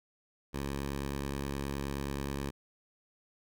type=tone; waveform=10% pulse; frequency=69.5 Hz; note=C#2; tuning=5 cents sharp; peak=-26 dBFS; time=0.53-2.51 s; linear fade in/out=20 ms; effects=none